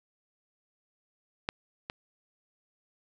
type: clicks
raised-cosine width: 0.3 ms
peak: -13 / -19 dBFS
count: 2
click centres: 1.489 / 1.899 s
effects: none